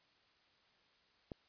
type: click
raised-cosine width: 2 ms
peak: -30 dBFS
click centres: 1.318 s
effects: white hiss -71 dBFS RMS until 1.48 s + resampled to 11025 Hz